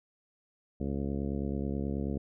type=harmonic tone; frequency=69.3 Hz; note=C#2; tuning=in tune; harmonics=1 / 2 / 3 / 4 / 5 / 6 / 7 / 8 / 10; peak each=-36 / -38 / -35 / -38 / -43 / -42 / -45 / -47 / -54 dBFS; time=0.8-2.18 s; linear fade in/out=5 ms; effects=none